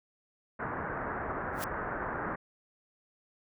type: low-pass noise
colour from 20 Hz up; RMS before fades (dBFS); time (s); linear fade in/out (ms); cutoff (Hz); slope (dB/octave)
white; -36; 0.59-2.36; 10; 1700; 48
type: noise with exponential growth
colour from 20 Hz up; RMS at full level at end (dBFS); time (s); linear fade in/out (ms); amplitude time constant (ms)
white; -35; 1.53-1.64; 0; 23
effects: none